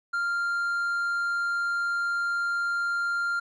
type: tone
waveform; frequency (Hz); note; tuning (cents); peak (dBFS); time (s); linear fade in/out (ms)
triangle; 1394; F6; -4; -23; 0.13-3.4; 10
effects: resampled to 22050 Hz